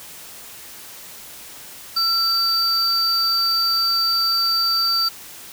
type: tone pair together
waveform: triangle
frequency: 1351 / 4632 Hz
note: E6 / D8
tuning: +42 / -25 cents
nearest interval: octave + major sixth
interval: 2133 cents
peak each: -23 / -16 dBFS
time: 1.96-5.09 s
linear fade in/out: 10 ms
effects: white hiss -39 dBFS RMS until 5.52 s